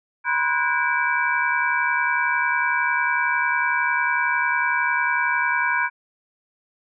sine tone cluster, 968 / 1039 / 1475 / 1624 / 2309 Hz, B5 / C6 / F#6 / G#6 / D7, -35 / -12 / -6 / -39 / -30 cents, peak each -25 / -28 / -24 / -24 / -26 dBFS, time 0.24-5.9 s, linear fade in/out 50 ms, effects none

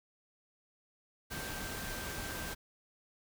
sine tone in noise, 1568 Hz, G6, in tune, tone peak -46 dBFS, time 1.3-2.55 s, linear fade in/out 20 ms, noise pink, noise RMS -41 dBFS, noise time 1.3-2.55 s, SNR -8 dB, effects none

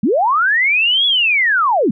sine linear two-way sweep, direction up then down, 174.8 to 3416 to 174.8 Hz, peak -11 dBFS, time 0.03-1.91 s, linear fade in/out 5 ms, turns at 1.06 s, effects none

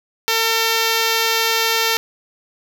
5% pulse tone, 452 Hz, A4, 47 cents sharp, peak -4 dBFS, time 0.28-1.97 s, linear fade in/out 0 ms, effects none

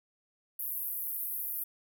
pink band-pass noise, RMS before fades -36 dBFS, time 0.59-1.64 s, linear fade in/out 5 ms, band 12000 to 16000 Hz, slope 48 dB/octave, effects none

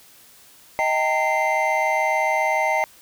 triangle tone cluster, 628 / 784 / 911 / 2081 Hz, D#5 / G5 / A#5 / C7, +16 / 0 / -40 / -10 cents, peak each -22 dBFS, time 0.79-2.84 s, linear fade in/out 0 ms, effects white hiss -50 dBFS RMS until 3.01 s

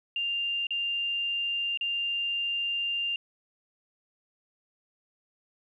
sine tone with dropouts, 2794 Hz, F7, in tune, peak -27 dBFS, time 0.16-3.16 s, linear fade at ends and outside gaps 2 ms, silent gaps 0.669-0.706 / 1.774-1.81 s, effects 11-bit

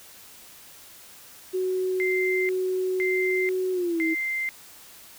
sine tone with pitch glide, 371.4 to 323.3 Hz, F#4 to E4, +7 to -34 cents, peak -23 dBFS, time 1.53-4.15 s, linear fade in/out 20 ms, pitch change -241 cents, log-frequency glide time 3.72-4.03 s
sine tone bursts, 2087 Hz, C7, 5 cents flat, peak -25 dBFS, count 3, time 2-4.49 s, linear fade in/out 0 ms, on 490 ms, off 510 ms
effects white hiss -48 dBFS RMS until 5.18 s

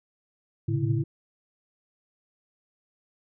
sine tone cluster, 111.5 / 115.9 / 129.5 / 142.1 / 331.1 Hz, A2 / A#2 / C3 / C#3 / E4, +23 / -10 / -17 / +43 / +8 cents, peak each -27 / -33 / -31 / -27 / -32 dBFS, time 0.68-1.04 s, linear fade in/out 10 ms, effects none

